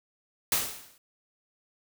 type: noise with exponential decay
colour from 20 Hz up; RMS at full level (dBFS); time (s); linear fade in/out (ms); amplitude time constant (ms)
white; -23; 0.52-0.98; 2; 100
effects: none